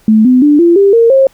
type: tone with pitch steps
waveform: sine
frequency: 217.8 / 253.1 / 294.1 / 341.8 / 397.1 / 461.5 / 536.3 Hz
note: A3 / B3 / D4 / F4 / G4 / A#4 / C5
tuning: -17 / +43 / +3 / -37 / +22 / -17 / +43 cents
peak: -3 dBFS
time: 0.08-1.27 s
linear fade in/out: 2 ms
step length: 170 ms
effects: pink hiss -48 dBFS RMS until 1.33 s